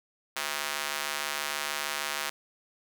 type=tone with high-pass filter; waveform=square; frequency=73.2 Hz; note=D2; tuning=5 cents flat; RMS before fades=-33 dBFS; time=0.36-2.3 s; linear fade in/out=5 ms; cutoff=1300 Hz; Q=0.71; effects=none